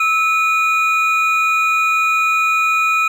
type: tone pair together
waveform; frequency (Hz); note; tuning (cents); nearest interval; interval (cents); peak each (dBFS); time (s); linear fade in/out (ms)
triangle; 1303.5 / 2459; E6 / D#7; -20 / -21; major seventh; 1099; -14; 0-3.08; 5
effects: none